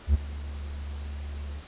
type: tone with ADSR envelope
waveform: triangle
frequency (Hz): 72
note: D2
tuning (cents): -34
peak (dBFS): -13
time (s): 0.07-1.63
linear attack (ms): 74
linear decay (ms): 17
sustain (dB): -18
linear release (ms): 64
effects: pink hiss -48 dBFS RMS until 1.67 s + resampled to 8000 Hz